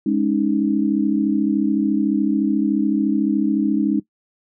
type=chord; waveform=sine; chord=Ab suspended fourth; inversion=none; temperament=equal; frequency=207.7 / 277.2 / 311.1 Hz; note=Ab3 / Db4 / Eb4; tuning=0 / 0 / 0 cents; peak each=-20 dBFS; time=0.06-4 s; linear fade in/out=5 ms; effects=noise-tail reverb RT60 0.1 s tail -19 dB re dry